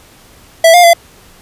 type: tone with pitch steps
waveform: square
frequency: 659 / 706 / 681 Hz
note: E5 / F5 / F5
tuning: -1 / +19 / -44 cents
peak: -3 dBFS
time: 0.64-0.934 s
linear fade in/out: 5 ms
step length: 98 ms
effects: pink hiss -42 dBFS RMS until 1.41 s + resampled to 32000 Hz